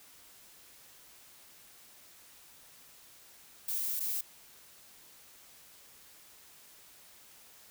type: noise with dropouts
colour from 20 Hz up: violet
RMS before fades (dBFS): -34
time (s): 3.68-4.21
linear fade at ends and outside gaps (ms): 5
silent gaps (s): 3.996-4.003
effects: white hiss -57 dBFS RMS until 7.7 s